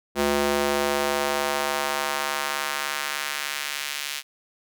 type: tone with high-pass filter sweep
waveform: square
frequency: 71.7 Hz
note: D2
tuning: 41 cents flat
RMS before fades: -26 dBFS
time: 0.15-4.23 s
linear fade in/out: 50 ms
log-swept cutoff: 310 to 2700 Hz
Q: 1
effects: none